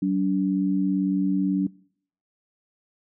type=tone pair together; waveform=sine; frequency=189.2 / 287.3 Hz; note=F#3 / D4; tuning=+39 / -38 cents; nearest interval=perfect fifth; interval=723 cents; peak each=-23 dBFS; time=0.02-1.67 s; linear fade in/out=5 ms; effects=noise-tail reverb RT60 0.6 s tail -23 dB re dry